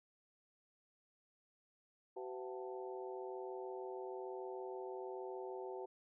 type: harmonic tone with a mistuned harmonic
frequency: 126.5 Hz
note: B2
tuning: 42 cents sharp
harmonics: 3 / 4 / 5 / 6 / 7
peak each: -45 / -50 / -54 / -55 / -52 dBFS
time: 2.16-5.86 s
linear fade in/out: 10 ms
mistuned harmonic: 5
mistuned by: +120 cents
effects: none